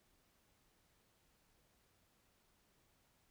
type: silence
effects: pink hiss -75 dBFS RMS until 3.3 s